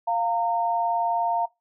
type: tone pair together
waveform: sine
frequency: 698.5 / 917.6 Hz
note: F5 / A#5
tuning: 0 / -28 cents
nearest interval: perfect fourth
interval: 472 cents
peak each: -24 dBFS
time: 0.07-1.46 s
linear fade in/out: 10 ms
effects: noise-tail reverb RT60 0.2 s tail -21 dB re dry